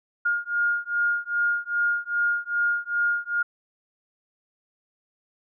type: beating tone pair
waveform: sine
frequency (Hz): 1418 / 1420.5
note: F6 / F6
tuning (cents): +26 / +29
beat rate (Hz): 2.5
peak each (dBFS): -25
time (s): 0.25-3.43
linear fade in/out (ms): 10
effects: none